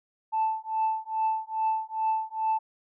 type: tone with tremolo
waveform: sine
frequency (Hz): 880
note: A5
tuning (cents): 0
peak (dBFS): -20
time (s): 0.32-2.59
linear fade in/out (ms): 20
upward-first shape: triangle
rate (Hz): 2.4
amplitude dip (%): 100
effects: tanh soft clip ceiling -19 dBFS